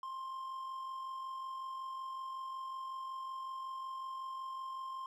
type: tone with amplitude modulation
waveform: triangle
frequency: 1055 Hz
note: C6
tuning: 14 cents sharp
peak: -37 dBFS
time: 0.03-5.06 s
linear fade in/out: 2 ms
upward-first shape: sine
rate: 45.4 Hz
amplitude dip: 35%
effects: none